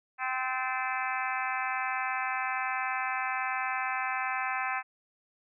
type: harmonic tone with a mistuned harmonic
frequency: 258.8 Hz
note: C4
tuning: 19 cents flat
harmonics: 3 / 4 / 5 / 6 / 7 / 8 / 9 / 10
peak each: -35 / -36 / -37 / -38 / -38 / -39 / -40 / -40 dBFS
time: 0.18-4.83 s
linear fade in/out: 50 ms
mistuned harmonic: 7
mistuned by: -48 cents
effects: none